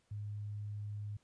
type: tone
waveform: sine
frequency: 103.83 Hz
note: G#2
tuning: in tune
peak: -39 dBFS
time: 0.11-1.17 s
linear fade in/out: 5 ms
effects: pink hiss -75 dBFS RMS until 1.23 s + resampled to 22050 Hz